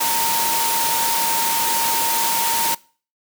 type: tone in noise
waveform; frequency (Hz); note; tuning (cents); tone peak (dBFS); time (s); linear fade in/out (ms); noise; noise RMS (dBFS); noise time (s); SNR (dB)
sine; 920; A#5; -23; -22; 0-2.75; 10; white; -21; 0-2.75; -4
effects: noise-tail reverb RT60 0.4 s tail -22 dB re dry + high-pass 150 Hz 12 dB/octave